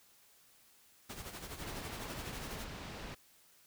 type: noise with tremolo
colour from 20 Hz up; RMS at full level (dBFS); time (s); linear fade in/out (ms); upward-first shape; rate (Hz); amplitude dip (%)
pink; -44; 1.09-2.65; 10; sine; 12; 60
type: low-pass noise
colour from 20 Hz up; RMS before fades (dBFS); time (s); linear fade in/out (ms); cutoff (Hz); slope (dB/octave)
pink; -46; 1.61-3.15; 10; 4700; 12
effects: white hiss -65 dBFS RMS until 3.66 s